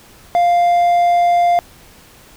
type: tone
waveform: triangle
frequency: 698.5 Hz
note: F5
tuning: in tune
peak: -8 dBFS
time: 0.35-1.59 s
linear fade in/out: 0 ms
effects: pink hiss -44 dBFS RMS until 2.36 s